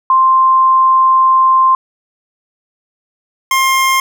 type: tone pair in turn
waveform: sine / 25% pulse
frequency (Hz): 1050 / 1061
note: C6 / C6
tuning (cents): +6 / +24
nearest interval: unison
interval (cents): 18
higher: second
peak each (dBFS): -6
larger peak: neither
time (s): 0.1-1.75 / 3.51-4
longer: first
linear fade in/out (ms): 2
effects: none